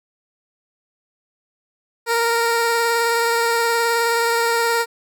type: tone with vibrato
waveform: 15% pulse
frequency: 464.9 Hz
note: A#4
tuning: 5 cents flat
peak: -10 dBFS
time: 2.06-4.86 s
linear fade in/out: 50 ms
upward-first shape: triangle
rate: 19 Hz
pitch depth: 21 cents each way
effects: none